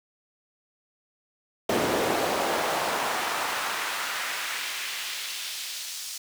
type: noise with high-pass filter sweep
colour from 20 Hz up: brown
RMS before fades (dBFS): -29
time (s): 1.69-6.18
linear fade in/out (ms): 5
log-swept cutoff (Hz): 360 to 5200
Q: 1.1
effects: none